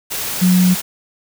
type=tone in noise; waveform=sine; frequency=182.1 Hz; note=F#3; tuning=27 cents flat; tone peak=-9 dBFS; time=0.41-0.75 s; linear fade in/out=20 ms; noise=white; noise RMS=-23 dBFS; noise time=0.1-0.82 s; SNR=+11 dB; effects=none